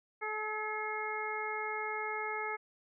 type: harmonic tone with a mistuned harmonic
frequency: 430 Hz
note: A4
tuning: 40 cents flat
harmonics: 1 / 2 / 3 / 4 / 5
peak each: -41 / -40 / -41 / -44 / -39 dBFS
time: 0.21-2.57 s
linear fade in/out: 20 ms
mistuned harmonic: 4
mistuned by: -24 cents
effects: none